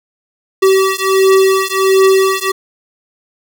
square beating tone pair, 383 / 384.4 Hz, G4 / G4, -40 / -34 cents, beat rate 1.4 Hz, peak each -12 dBFS, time 0.62-2.52 s, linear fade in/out 10 ms, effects none

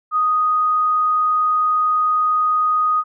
sine tone, 1244.5 Hz, D#6, in tune, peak -14 dBFS, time 0.11-3.04 s, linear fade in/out 50 ms, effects none

